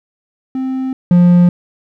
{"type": "tone pair in turn", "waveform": "triangle", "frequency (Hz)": [261.6, 176.15], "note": ["C4", "F3"], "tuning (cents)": [0, 15], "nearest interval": "perfect fifth", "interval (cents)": 685, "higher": "first", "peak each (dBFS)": [-14, -3], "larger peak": "second", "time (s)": [[0.55, 0.93], [1.11, 1.49]], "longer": "neither", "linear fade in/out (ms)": 2, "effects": []}